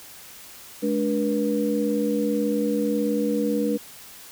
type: tone cluster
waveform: sine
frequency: 212.3 / 290.6 / 481.6 Hz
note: G#3 / D4 / B4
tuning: +38 / -18 / -44 cents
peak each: -25 dBFS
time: 0.82-3.78 s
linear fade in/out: 20 ms
effects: white hiss -44 dBFS RMS until 4.31 s